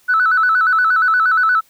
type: tone with vibrato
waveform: sine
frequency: 1396.9 Hz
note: F6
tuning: in tune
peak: -10 dBFS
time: 0.08-1.61 s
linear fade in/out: 20 ms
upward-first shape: square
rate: 8.5 Hz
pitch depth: 110 cents each way
effects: tanh soft clip ceiling -6 dBFS + white hiss -54 dBFS RMS until 1.69 s